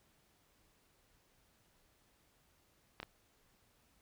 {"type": "clicks", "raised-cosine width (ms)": 0.3, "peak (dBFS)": -27, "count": 2, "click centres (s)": [3.001, 3.03], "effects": ["pink hiss -72 dBFS RMS until 4.01 s"]}